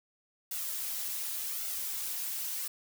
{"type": "noise with flanger", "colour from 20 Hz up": "blue", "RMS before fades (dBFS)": -36, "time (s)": [0.51, 2.68], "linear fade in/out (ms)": 5, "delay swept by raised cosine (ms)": [1.4, 4.2], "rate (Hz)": 0.88, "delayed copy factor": 0.6, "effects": []}